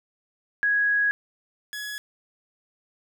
sine / sawtooth tone pair in turn, 1661.2 / 1685.4 Hz, G#6 / G#6, 0 / +25 cents, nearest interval unison, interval 25 cents, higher second, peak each -19 / -28 dBFS, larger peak first, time 0.63-1.11 / 1.73-1.98 s, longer first, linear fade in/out 0 ms, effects none

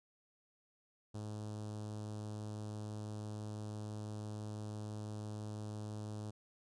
sawtooth tone with notch filter, 106 Hz, G#2, 36 cents sharp, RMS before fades -44 dBFS, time 1.14-6.31 s, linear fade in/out 10 ms, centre 2100 Hz, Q 0.54, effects resampled to 22050 Hz

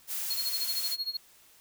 blue noise, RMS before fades -34 dBFS, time 0.07-0.97 s, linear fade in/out 50 ms
triangle tone with tremolo, 4300 Hz, C8, 47 cents sharp, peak -27 dBFS, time 0.3-1.17 s, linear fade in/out 5 ms, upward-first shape sine, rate 13 Hz, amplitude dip 90%
effects white hiss -59 dBFS RMS until 1.6 s

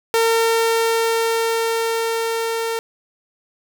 sawtooth tone with level ramp, 455.5 Hz, A#4, 40 cents flat, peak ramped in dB -10 to -17 dBFS, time 0.14-2.79 s, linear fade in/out 0 ms, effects none

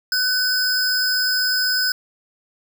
square tone pair together, 1508 / 5072 Hz, F#6 / D#8, +32 / +32 cents, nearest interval octave + major sixth, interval 2100 cents, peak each -22 / -20 dBFS, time 0.12-1.92 s, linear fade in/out 2 ms, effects none

